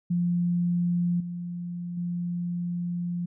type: tone with level steps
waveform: sine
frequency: 174.61 Hz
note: F3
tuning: in tune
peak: -22 / -31 / -27 dBFS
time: 0.1-3.26 s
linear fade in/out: 10 ms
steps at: 1.2 / 1.97 s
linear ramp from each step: 5 ms
effects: none